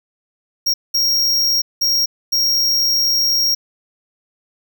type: tone bursts at uneven times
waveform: square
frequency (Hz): 5588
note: F8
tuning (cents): 0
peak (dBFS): -14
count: 4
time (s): 0.66-0.74 / 0.94-1.62 / 1.81-2.06 / 2.32-3.55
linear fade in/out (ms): 10
effects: none